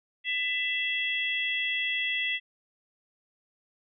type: harmonic tone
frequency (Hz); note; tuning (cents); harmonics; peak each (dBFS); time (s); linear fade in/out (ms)
666; E5; +18; 3 / 4 / 5; -30 / -31 / -32; 0.24-2.4; 50
effects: none